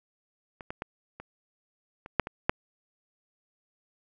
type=clicks; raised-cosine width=0.5 ms; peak=-26 / -20 / -18 / -26 / -27 / -6 / -20 / -6 dBFS; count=8; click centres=0.608 / 0.705 / 0.821 / 1.2 / 2.061 / 2.197 / 2.271 / 2.495 s; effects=none